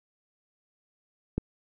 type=click; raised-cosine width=3 ms; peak=-14 dBFS; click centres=1.38 s; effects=none